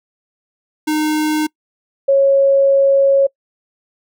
square / sine tone pair in turn, 306.9 / 549.7 Hz, D#4 / C#5, -24 / -15 cents, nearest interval minor seventh, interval 1009 cents, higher second, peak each -15 / -8 dBFS, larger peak second, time 0.87-1.47 / 2.08-3.27 s, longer second, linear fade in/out 10 ms, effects noise-tail reverb RT60 0.1 s tail -25 dB re dry

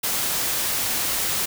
white noise, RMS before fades -24 dBFS, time 0.03-1.46 s, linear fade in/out 10 ms, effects none

